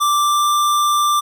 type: tone with pitch glide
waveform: square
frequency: 1174.7 to 1181.5 Hz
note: D6 to D6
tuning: 0 to +10 cents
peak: -14 dBFS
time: 0-1.21 s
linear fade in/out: 20 ms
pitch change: +10 cents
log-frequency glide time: 0.18-0.48 s
effects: none